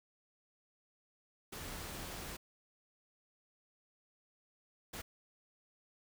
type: noise bursts at uneven times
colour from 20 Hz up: pink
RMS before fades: -45 dBFS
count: 2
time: 1.52-2.37 / 4.93-5.02 s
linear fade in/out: 10 ms
effects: none